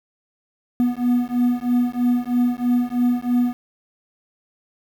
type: beating tone pair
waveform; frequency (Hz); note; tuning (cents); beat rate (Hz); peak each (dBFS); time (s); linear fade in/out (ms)
triangle; 243 / 246.1; B3 / B3; -28 / -6; 3.1; -18; 0.8-3.53; 0
effects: 7-bit